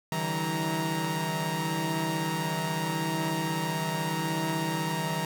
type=tone cluster; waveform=sawtooth; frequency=145.2 / 161.4 / 192.7 / 323.6 / 933 Hz; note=D3 / E3 / G3 / E4 / A#5; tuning=-19 / -36 / -29 / -32 / +1 cents; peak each=-34 / -27 / -33 / -35 / -29 dBFS; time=0.12-5.25 s; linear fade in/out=2 ms; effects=none